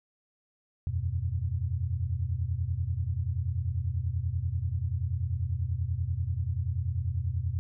sine chord, E suspended second, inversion none, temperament just, 82.41 / 92.71 / 123.61 Hz, E2 / F#2 / B2, 0 / +4 / +2 cents, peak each -32 / -31 / -33 dBFS, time 0.87-7.59 s, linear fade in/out 0 ms, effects none

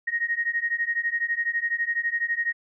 sine beating tone pair, 1864.7 / 1876.7 Hz, A#6 / A#6, 0 / +11 cents, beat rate 12 Hz, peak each -27 / -26 dBFS, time 0.07-2.53 s, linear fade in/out 10 ms, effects none

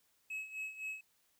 triangle tone with tremolo, 2572 Hz, E7, 43 cents flat, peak -36 dBFS, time 0.3-1.01 s, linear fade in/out 5 ms, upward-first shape sine, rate 3.9 Hz, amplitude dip 75%, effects white hiss -74 dBFS RMS until 1.39 s

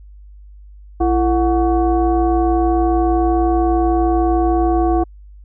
sine tone with frequency modulation, 337.4 Hz, E4, 40 cents sharp, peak -12 dBFS, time 1-5.04 s, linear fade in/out 10 ms, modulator 394 Hz, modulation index 1.1, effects added 50 Hz sine -37 dBFS peak until 5.44 s

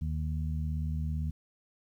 harmonic tone, 77.78 Hz, D#2, in tune, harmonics 1 / 2 / 3, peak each -31 / -35 / -43 dBFS, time 0.01-1.31 s, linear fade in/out 10 ms, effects 11-bit

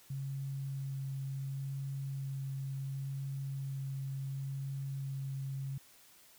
sine tone with vibrato, 136.2 Hz, C#3, 30 cents flat, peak -36 dBFS, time 0.1-5.78 s, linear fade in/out 5 ms, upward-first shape sine, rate 0.7 Hz, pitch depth 9 cents each way, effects white hiss -61 dBFS RMS until 6.38 s

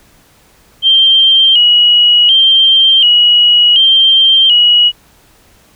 sine tone with vibrato, 3031 Hz, F#7, 41 cents sharp, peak -4 dBFS, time 0.82-4.92 s, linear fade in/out 50 ms, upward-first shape square, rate 0.68 Hz, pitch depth 70 cents each way, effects pink hiss -47 dBFS RMS until 5.75 s

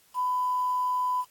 sine tone with quantisation, 1000 Hz, B5, 21 cents sharp, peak -24 dBFS, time 0.14-1.25 s, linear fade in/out 50 ms, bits 8, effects white hiss -61 dBFS RMS until 1.3 s + AAC 64 kbps

